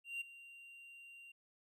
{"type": "tone with ADSR envelope", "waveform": "triangle", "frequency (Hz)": 2769, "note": "F7", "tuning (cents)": -15, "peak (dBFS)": -36, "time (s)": [0.04, 1.32], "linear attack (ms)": 170, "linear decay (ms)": 11, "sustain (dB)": -16, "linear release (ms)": 7, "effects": []}